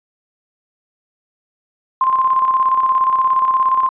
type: tone with tremolo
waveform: sine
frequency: 1048 Hz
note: C6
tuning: 2 cents sharp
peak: -10 dBFS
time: 2.01-3.89 s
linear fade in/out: 2 ms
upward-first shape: square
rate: 17 Hz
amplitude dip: 45%
effects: resampled to 8000 Hz